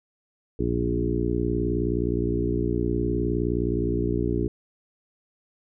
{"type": "harmonic tone with a mistuned harmonic", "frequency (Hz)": 59.4, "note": "A#1", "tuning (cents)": 33, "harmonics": [1, 2, 3, 4, 5, 6, 7], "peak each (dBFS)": [-29, -30, -32, -32, -29, -29, -30], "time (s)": [0.59, 4.48], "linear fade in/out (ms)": 5, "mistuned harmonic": 2, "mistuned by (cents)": -20, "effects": []}